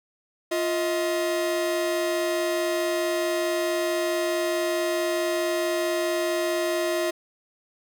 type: tone pair together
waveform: 45% pulse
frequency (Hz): 349.2 / 633.8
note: F4 / D#5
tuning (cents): 0 / +32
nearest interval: minor seventh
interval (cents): 1032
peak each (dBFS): -26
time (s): 0.51-7.11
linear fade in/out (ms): 10
effects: none